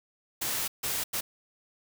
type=noise bursts at uneven times; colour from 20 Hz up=white; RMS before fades=-31 dBFS; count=3; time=0.41-0.68 / 0.83-1.04 / 1.13-1.21 s; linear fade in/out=10 ms; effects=none